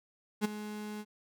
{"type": "tone with ADSR envelope", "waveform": "35% pulse", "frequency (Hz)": 210.8, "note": "G#3", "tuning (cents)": 26, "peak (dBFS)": -23, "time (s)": [0.41, 1.05], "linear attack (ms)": 38, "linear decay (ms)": 13, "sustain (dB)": -14, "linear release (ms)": 49, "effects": []}